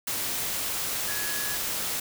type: tone in noise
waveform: sine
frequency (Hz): 1683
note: G#6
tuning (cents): +23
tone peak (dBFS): -35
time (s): 1.08-1.56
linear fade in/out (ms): 5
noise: white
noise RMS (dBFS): -30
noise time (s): 0.07-2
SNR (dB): -8
effects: none